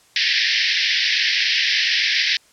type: band-pass noise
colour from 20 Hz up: pink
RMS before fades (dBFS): -19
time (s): 0.16-2.37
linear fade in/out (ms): 2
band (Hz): 1700 to 5500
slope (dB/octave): 96
effects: white hiss -54 dBFS RMS until 2.52 s + low-pass 9000 Hz 12 dB/octave